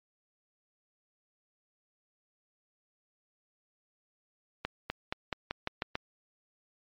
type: accelerating click train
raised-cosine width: 0.3 ms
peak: -15 dBFS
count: 8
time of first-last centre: 4.65-5.954 s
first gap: 250 ms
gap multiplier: 0.9
effects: low-pass 5000 Hz 12 dB/octave + MP3 64 kbps